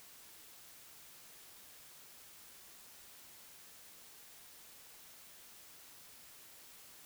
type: silence
effects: white hiss -57 dBFS RMS until 7.05 s